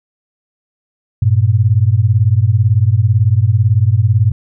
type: beating tone pair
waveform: sine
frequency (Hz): 98.5 / 116.5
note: G2 / A#2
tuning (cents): +9 / -1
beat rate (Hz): 18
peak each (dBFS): -11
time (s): 1.22-4.32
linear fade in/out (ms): 5
effects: none